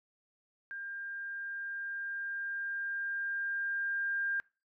sine tone with level ramp, 1600 Hz, G6, 35 cents sharp, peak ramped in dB -39 to -30 dBFS, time 0.71-4.4 s, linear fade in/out 0 ms, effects noise-tail reverb RT60 0.3 s tail -23 dB re dry

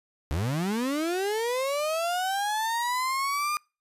35% pulse linear sweep, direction up, 66.3 to 1217 Hz, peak -24 dBFS, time 0.31-3.57 s, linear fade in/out 0 ms, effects noise-tail reverb RT60 0.3 s tail -26 dB re dry + resampled to 32000 Hz

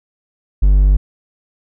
triangle tone, 49 Hz, G1, in tune, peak -5 dBFS, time 0.62-0.97 s, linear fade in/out 10 ms, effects none

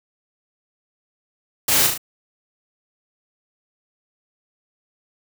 white noise with echo, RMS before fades -18 dBFS, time 1.68-1.87 s, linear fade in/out 5 ms, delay 36 ms, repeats 3, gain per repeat -4 dB, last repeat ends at 1.978 s, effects none

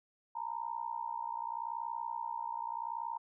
sine tone with amplitude modulation, 927 Hz, A#5, 10 cents flat, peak -32 dBFS, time 0.35-3.18 s, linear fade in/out 10 ms, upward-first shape sine, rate 60.8 Hz, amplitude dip 95%, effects none

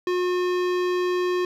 sine tone with hard clipping, 360 Hz, F#4, 47 cents flat, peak -23 dBFS, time 0.07-1.45 s, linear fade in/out 2 ms, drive 18 dB, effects none

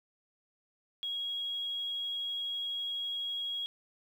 sine tone, 3304 Hz, G#7, 10 cents flat, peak -33 dBFS, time 1.03-3.66 s, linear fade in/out 0 ms, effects 10-bit

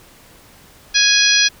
harmonic tone, 830.6 Hz, G#5, in tune, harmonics 2 / 3 / 4 / 5 / 6 / 7, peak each -18 / -18 / -18 / -18 / -18 / -18 dBFS, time 0.94-1.49 s, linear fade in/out 20 ms, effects pink hiss -46 dBFS RMS until 1.6 s

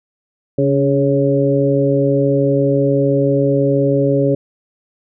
harmonic tone with a mistuned harmonic, 138.59 Hz, C#3, in tune, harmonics 1 / 2 / 3 / 4, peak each -17 / -17 / -17 / -17 dBFS, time 0.58-4.35 s, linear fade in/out 5 ms, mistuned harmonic 2, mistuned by +37 cents, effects none

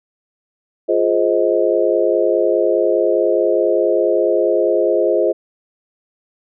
sine chord, F minor seventh, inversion none, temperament just, 349.2 / 419.1 / 523.8 / 628.6 Hz, F4 / Ab4 / C5 / Eb5, 0 / +16 / +2 / +18 cents, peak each -18 dBFS, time 0.88-5.33 s, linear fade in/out 20 ms, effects none

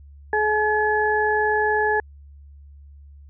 harmonic tone, 426 Hz, G#4, 44 cents sharp, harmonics 1 / 2 / 4, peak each -22 / -22 / -22 dBFS, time 0.33-2 s, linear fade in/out 2 ms, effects added 71 Hz sine -42 dBFS peak until 3.29 s

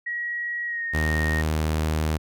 sine tone with pitch glide, 1907 to 1852.7 Hz, A#6 to A#6, +39 to -11 cents, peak -26 dBFS, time 0.06-1.42 s, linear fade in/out 10 ms, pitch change -50 cents, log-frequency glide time 0.66-0.85 s
sawtooth tone, 78 Hz, D#2, 5 cents sharp, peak -18 dBFS, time 0.93-2.18 s, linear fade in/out 20 ms
effects none

